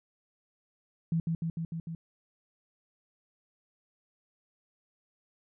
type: tone with echo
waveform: sine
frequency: 164.81 Hz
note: E3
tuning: in tune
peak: -25 dBFS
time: 1.12-1.2 s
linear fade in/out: 2 ms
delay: 150 ms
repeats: 5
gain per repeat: -2 dB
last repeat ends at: 1.95 s
effects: none